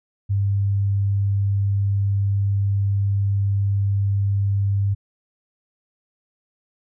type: tone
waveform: sine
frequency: 99.6 Hz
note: G2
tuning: 28 cents sharp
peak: -17 dBFS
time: 0.29-4.95 s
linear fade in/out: 20 ms
effects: none